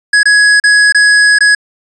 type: tone with dropouts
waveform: square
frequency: 1673 Hz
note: G#6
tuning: 12 cents sharp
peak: -5 dBFS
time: 0.13-1.55 s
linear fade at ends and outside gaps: 5 ms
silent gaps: 0.232-0.255 / 0.6-0.638 / 0.924-0.946 / 1.387-1.406 s
effects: resampled to 22050 Hz